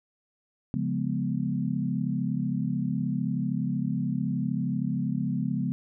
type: chord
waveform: sine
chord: C# dominant seventh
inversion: none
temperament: equal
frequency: 138.59 / 174.61 / 207.7 / 246.9 Hz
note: C#3 / E#3 / G#3 / B3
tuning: 0 / 0 / 0 / 0 cents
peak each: -31 dBFS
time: 0.74-5.72 s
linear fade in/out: 0 ms
effects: none